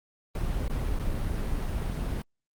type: noise with dropouts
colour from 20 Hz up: brown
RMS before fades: -29 dBFS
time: 0.35-2.22 s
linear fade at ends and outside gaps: 2 ms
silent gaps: 0.681-0.697 / 0.99-0.995 s
effects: Opus 32 kbps